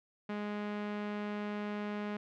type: tone with low-pass filter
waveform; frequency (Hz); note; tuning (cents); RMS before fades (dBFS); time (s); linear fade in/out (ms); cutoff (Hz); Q
sawtooth; 207.7; G#3; 0; -38; 0.29-2.17; 5; 2400; 1
effects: none